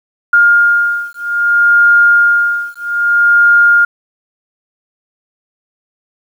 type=beating tone pair; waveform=sine; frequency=1412 / 1412.62 Hz; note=F6 / F6; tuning=+19 / +19 cents; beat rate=0.62 Hz; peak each=-10 dBFS; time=0.33-3.85 s; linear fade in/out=5 ms; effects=7-bit